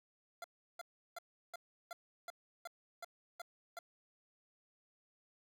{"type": "tone bursts", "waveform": "25% pulse", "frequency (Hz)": 688, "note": "F5", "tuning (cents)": -26, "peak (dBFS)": -40, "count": 10, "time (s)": [0.42, 3.79], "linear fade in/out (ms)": 2, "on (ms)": 22, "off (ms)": 350, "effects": []}